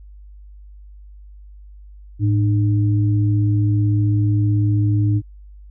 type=tone pair together; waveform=sine; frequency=107 / 302.6 Hz; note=A2 / D#4; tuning=-48 / -48 cents; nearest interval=octave + tritone; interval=1800 cents; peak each=-14 / -23 dBFS; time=2.19-5.22 s; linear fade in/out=50 ms; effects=added 50 Hz sine -38 dBFS peak until 5.7 s